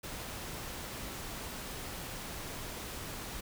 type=noise; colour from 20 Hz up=pink; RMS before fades=-42 dBFS; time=0.03-3.41 s; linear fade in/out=10 ms; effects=none